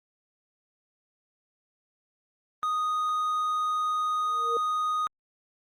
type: tone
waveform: triangle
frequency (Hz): 1242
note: D#6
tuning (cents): -3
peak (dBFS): -23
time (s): 2.63-5.07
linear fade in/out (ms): 0
type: tone with exponential growth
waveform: sine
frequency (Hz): 466.2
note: A#4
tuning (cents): 0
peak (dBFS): -25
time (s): 4.2-4.57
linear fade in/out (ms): 2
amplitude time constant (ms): 79
effects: Opus 32 kbps